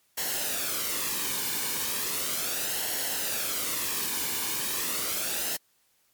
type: noise with flanger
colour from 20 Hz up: white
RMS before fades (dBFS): -30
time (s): 0.17-5.57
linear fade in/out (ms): 10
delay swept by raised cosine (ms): 0.82 to 1.54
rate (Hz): 0.36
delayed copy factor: -0.55
effects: white hiss -68 dBFS RMS until 6.13 s + MP3 96 kbps